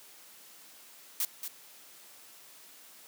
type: noise with echo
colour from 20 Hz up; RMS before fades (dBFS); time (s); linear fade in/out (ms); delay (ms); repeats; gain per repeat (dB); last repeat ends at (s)
blue; -30; 1.2-1.25; 2; 230; 1; -8; 1.48
effects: white hiss -54 dBFS RMS until 3.07 s + high-pass 200 Hz 12 dB/octave